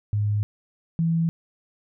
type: tone pair in turn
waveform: sine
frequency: 104.1 / 165.25 Hz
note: G#2 / E3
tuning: +5 / +5 cents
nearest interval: minor sixth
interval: 800 cents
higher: second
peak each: -20 / -19 dBFS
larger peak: second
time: 0.13-0.43 / 0.99-1.29 s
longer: neither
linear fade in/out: 0 ms
effects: none